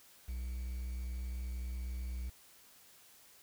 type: tone with quantisation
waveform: triangle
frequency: 61.74 Hz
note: B1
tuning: in tune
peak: -35 dBFS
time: 0.28-2.3 s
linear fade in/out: 10 ms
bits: 10
effects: white hiss -61 dBFS RMS until 3.42 s